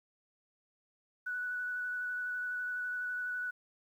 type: tone with vibrato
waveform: sine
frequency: 1480 Hz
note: F#6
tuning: in tune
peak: -34 dBFS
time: 1.26-3.51 s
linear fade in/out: 10 ms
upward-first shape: square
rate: 12 Hz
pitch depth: 10 cents each way
effects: 11-bit

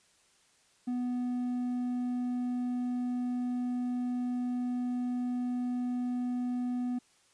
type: tone with hard clipping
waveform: sine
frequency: 246.9 Hz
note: B3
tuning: in tune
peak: -31 dBFS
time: 0.87-6.99 s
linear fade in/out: 10 ms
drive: 3 dB
effects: white hiss -66 dBFS RMS until 7.33 s + resampled to 22050 Hz

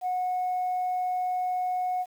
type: tone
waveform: sine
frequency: 731 Hz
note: F#5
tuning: 21 cents flat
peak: -24 dBFS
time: 0.01-2.06 s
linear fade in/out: 50 ms
effects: tanh soft clip ceiling -22 dBFS + 9-bit

